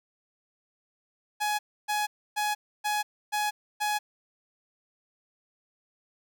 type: tone bursts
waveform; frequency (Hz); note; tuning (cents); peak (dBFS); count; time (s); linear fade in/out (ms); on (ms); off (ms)
sawtooth; 839; G#5; +17; -22; 6; 1.4-3.99; 20; 190; 290
effects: none